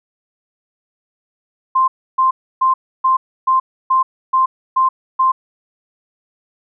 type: tone bursts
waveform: sine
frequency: 1046.5 Hz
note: C6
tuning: in tune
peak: -10 dBFS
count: 9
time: 1.75-5.32 s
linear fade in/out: 10 ms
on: 130 ms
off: 300 ms
effects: none